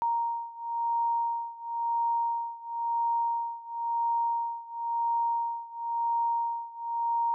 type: beating tone pair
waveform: sine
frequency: 932.3 / 933.27 Hz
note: A#5 / A#5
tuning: 0 / +2 cents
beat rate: 0.97 Hz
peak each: -29 / -31 dBFS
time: 0.02-7.34 s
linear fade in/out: 0 ms
effects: none